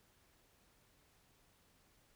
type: silence
effects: pink hiss -71 dBFS RMS until 2.15 s